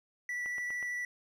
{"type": "tone with vibrato", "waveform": "triangle", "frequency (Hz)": 1959, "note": "B6", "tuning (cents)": -15, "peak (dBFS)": -32, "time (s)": [0.29, 1.05], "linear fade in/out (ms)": 2, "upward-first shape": "triangle", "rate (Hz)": 13, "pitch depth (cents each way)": 8}
{"type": "click train", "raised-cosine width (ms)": 0.5, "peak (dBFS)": -33, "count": 4, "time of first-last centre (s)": [0.46, 0.827], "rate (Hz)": 8.17}
{"effects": []}